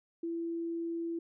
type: tone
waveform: sine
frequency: 334.9 Hz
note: E4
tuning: 27 cents sharp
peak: -33 dBFS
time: 0.23-1.19 s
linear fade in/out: 5 ms
effects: none